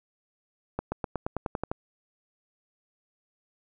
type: accelerating click train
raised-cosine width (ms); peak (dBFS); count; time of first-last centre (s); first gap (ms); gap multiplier
1; -15; 10; 0.79-1.715; 130; 0.94
effects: none